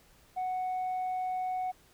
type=tone; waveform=sine; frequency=740 Hz; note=F#5; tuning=in tune; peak=-28 dBFS; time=0.36-1.72 s; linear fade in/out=20 ms; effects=tanh soft clip ceiling -29 dBFS + pink hiss -62 dBFS RMS until 1.93 s